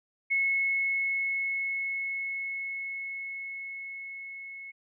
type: tone with level ramp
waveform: sine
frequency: 2188 Hz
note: C#7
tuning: 23 cents flat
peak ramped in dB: -23 to -40 dBFS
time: 0.3-4.72 s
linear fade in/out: 20 ms
effects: none